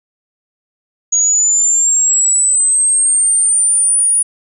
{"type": "linear sweep", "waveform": "sine", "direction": "up", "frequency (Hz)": [6690, 9700], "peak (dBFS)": -9, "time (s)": [1.12, 4.23], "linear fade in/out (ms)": 10, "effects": []}